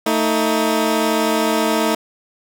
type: tone pair together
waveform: 15% pulse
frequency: 223.8 / 316.3 Hz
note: A3 / D#4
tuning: +30 / +29 cents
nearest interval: tritone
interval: 599 cents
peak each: -12 dBFS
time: 0.06-1.95 s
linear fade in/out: 5 ms
effects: none